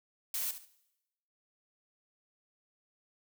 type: noise with echo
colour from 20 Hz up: blue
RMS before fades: -35 dBFS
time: 0.34-0.51 s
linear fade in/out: 2 ms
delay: 71 ms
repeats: 2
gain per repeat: -11 dB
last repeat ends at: 0.652 s
effects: noise-tail reverb RT60 0.9 s tail -19 dB re dry